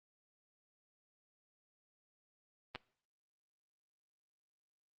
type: clicks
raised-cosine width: 0.3 ms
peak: -26 / -26 dBFS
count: 2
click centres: 2.75 / 2.758 s
effects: noise-tail reverb RT60 0.5 s tail -21 dB re dry + Opus 24 kbps